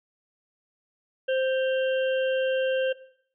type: harmonic tone with a mistuned harmonic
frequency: 523.3 Hz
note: C5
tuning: in tune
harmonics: 1 / 3 / 5 / 6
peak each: -23 / -33 / -37 / -39 dBFS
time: 1.28-2.93 s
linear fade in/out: 10 ms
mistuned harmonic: 5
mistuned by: +92 cents
effects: noise-tail reverb RT60 0.6 s tail -17 dB re dry